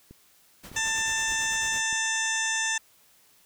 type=click train; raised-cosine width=3 ms; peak=-33 dBFS; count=4; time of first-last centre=0.11-1.928 s; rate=1.65 Hz
type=noise with tremolo; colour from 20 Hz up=pink; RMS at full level=-42 dBFS; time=0.63-1.82 s; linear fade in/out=10 ms; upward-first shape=triangle; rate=9.1 Hz; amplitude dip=75%
type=harmonic tone; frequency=890 Hz; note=A5; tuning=20 cents sharp; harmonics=1 / 2 / 3 / 4 / 6 / 7 / 8 / 9 / 10; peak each=-36 / -28 / -35 / -34 / -40 / -32 / -35 / -41 / -45 dBFS; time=0.76-2.78 s; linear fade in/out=5 ms
effects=white hiss -60 dBFS RMS until 3.45 s